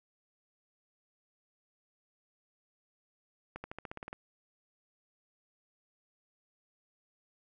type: accelerating click train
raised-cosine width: 0.5 ms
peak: -26 dBFS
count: 10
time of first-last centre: 3.56-4.129 s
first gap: 80 ms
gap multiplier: 0.94
effects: none